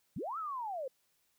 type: linear two-way sweep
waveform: sine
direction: up then down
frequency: 109 to 1348 to 497.6 Hz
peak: -36 dBFS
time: 0.16-0.88 s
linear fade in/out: 5 ms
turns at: 0.38 s
effects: white hiss -75 dBFS RMS until 1.38 s